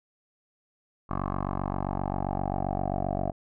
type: tone with low-pass filter sweep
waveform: 10% pulse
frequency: 47.59 Hz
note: F#1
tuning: 49 cents sharp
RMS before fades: -30 dBFS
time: 1.09-3.32 s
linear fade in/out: 20 ms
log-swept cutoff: 1100 to 670 Hz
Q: 5.2
effects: none